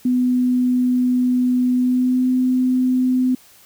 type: tone with pitch glide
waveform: sine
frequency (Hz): 250 to 254.5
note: B3 to C4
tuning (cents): +21 to -48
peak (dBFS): -14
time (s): 0.05-3.35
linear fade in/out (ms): 5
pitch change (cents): +31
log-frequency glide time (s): 1.74-2.28
effects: white hiss -49 dBFS RMS until 3.65 s